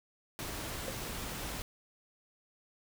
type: noise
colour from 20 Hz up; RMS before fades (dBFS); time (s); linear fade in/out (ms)
pink; -40; 0.39-1.62; 0
type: tone with exponential decay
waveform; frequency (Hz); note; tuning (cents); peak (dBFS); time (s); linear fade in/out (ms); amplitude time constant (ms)
sine; 530; C5; +22; -33; 0.88-0.96; 1; 16
effects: none